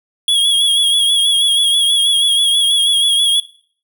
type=tone with vibrato; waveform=square; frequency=3322 Hz; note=G#7; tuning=in tune; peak=-11 dBFS; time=0.28-3.4 s; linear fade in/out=2 ms; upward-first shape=sine; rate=6.2 Hz; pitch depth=46 cents each way; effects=noise-tail reverb RT60 0.5 s tail -19 dB re dry